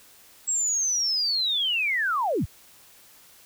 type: linear sweep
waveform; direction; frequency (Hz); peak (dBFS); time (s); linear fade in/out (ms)
sine; down; 7710 to 38.89; -22; 0.47-2.46; 20
effects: white hiss -53 dBFS RMS until 3.45 s